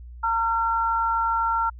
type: tone pair together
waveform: sine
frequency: 913.5 / 1366 Hz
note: A#5 / F6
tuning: -35 / -39 cents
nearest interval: perfect fifth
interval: 696 cents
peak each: -23 dBFS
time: 0.23-1.7 s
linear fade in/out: 10 ms
effects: added 60 Hz sine -38 dBFS peak until 1.79 s